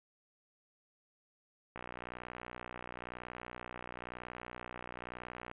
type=click train; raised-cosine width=0.5 ms; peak=-28 dBFS; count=230; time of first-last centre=1.76-5.514 s; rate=61 Hz; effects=resampled to 8000 Hz + 9-bit